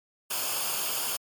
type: noise with comb filter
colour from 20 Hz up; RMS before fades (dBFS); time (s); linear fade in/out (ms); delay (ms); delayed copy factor
white; -30; 0.3-1.17; 10; 0.51; -0.65
effects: MP3 96 kbps